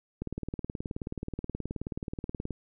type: click train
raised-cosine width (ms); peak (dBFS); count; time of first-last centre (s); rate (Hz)
3; -21; 44; 0.22-2.507; 18.8
effects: none